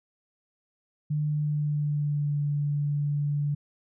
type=tone with pitch glide; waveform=sine; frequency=150 to 145.48 Hz; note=D3 to D3; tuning=+37 to -16 cents; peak=-24 dBFS; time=1.1-3.55 s; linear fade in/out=10 ms; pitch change=-53 cents; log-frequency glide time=1.27-2.39 s; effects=none